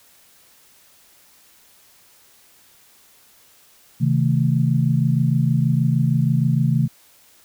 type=chord; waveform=sine; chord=A diminished; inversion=first; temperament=just; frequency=132 / 158.4 / 220 Hz; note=C3 / Eb3 / A3; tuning=+16 / +31 / 0 cents; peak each=-18 / -19 / -23 dBFS; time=4-6.88 s; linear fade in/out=20 ms; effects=white hiss -53 dBFS RMS until 7.44 s